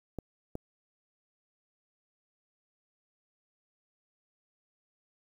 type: clicks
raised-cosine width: 2 ms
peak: -23 dBFS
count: 2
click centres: 0.187 / 0.554 s
effects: 9-bit